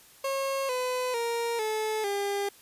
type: tone with pitch steps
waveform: 30% pulse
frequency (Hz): 543 / 503.7 / 467.3 / 433.5 / 402.1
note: C#5 / B4 / A#4 / A4 / G4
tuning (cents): -36 / +34 / +4 / -26 / +44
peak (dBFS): -25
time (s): 0.24-2.49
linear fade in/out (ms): 5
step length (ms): 450
effects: white hiss -55 dBFS RMS until 2.61 s + resampled to 32000 Hz